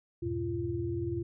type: tone cluster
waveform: sine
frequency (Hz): 81 / 99.7 / 120.6 / 342.8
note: E2 / G2 / B2 / F4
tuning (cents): -30 / +30 / -41 / -32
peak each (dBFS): -39 / -39 / -37 / -33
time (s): 0.22-1.23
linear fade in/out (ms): 10
effects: none